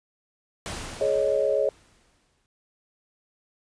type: noise with exponential decay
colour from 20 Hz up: pink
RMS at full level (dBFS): -32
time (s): 0.66-2.46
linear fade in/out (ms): 0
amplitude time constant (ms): 390
type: chord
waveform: sine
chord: Ab suspended fourth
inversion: none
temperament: equal with one note detuned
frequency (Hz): 422.8 / 554.4 / 622.3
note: Ab4 / Db5 / Eb5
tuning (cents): +31 / 0 / 0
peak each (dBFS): -26 / -23 / -26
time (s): 1.01-1.69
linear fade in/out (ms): 2
effects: resampled to 22050 Hz